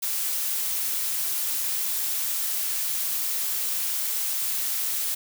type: noise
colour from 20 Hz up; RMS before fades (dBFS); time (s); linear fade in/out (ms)
blue; -27; 0.02-5.15; 10
effects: none